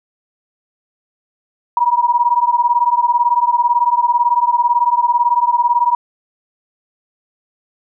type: beating tone pair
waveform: sine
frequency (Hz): 951 / 969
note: A#5 / B5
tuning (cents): +34 / -33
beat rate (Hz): 18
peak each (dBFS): -14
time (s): 1.77-5.95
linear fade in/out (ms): 2
effects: none